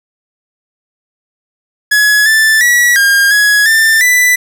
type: tone with pitch steps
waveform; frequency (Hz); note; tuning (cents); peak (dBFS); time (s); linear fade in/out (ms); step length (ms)
45% pulse; 1689 / 1762 / 1934 / 1614 / 1676 / 1786 / 1985; G#6 / A6 / B6 / G#6 / G#6 / A6 / B6; +29 / +2 / -37 / -50 / +15 / +25 / +8; -6; 1.91-4.36; 10; 350
effects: none